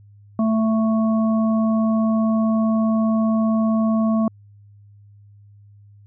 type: harmonic tone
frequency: 221.2 Hz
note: A3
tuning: 9 cents sharp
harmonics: 1 / 3 / 5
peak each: -16 / -26 / -30 dBFS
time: 0.39-4.28 s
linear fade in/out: 2 ms
effects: added 102 Hz sine -45 dBFS peak until 6.06 s